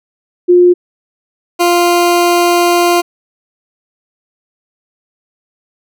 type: tone pair in turn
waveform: sine / 20% pulse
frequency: 355.4 / 348.7 Hz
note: F4 / F4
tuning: +30 / -3 cents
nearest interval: unison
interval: 33 cents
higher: first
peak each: -3 dBFS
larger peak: neither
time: 0.48-0.74 / 1.59-3.02 s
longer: second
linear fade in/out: 20 ms
effects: none